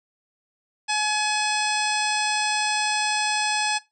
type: harmonic tone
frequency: 848 Hz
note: G#5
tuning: 36 cents sharp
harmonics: 1 / 2 / 3 / 4 / 5 / 6 / 7 / 9 / 10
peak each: -26 / -29 / -28 / -32 / -34 / -29 / -35 / -35 / -35 dBFS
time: 0.88-3.79 s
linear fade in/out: 20 ms
effects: noise-tail reverb RT60 0.2 s tail -18 dB re dry